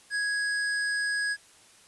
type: tone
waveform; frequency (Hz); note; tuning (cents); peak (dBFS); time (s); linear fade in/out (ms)
square; 1661.2; G#6; 0; -27; 0.1-1.37; 50
effects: white hiss -56 dBFS RMS until 1.87 s + resampled to 24000 Hz